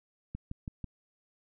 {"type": "click train", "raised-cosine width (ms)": 5, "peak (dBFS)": -25, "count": 4, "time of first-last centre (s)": [0.35, 0.843], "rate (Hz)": 6.09, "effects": []}